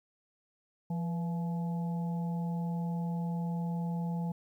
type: harmonic tone with a mistuned harmonic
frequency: 170.5 Hz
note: F3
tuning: 41 cents flat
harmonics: 1 / 3 / 4 / 5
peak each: -31 / -48 / -50 / -45 dBFS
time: 0.9-4.32 s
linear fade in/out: 5 ms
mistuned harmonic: 3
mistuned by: -69 cents
effects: 11-bit